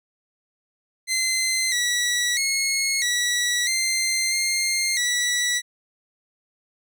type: tone with pitch steps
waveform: 15% pulse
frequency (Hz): 2065 / 1941 / 2172 / 1940 / 2086 / 2116 / 1951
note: C7 / B6 / C#7 / B6 / C7 / C7 / B6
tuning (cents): -23 / -31 / -36 / -31 / -6 / +19 / -22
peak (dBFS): -14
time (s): 1.07-5.62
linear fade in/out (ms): 50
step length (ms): 650
effects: none